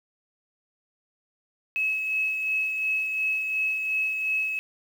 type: tone with tremolo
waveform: sine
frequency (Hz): 2577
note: E7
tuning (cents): -40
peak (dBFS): -22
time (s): 1.76-4.59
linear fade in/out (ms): 0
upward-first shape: sine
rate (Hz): 2.8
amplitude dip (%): 40
effects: 8-bit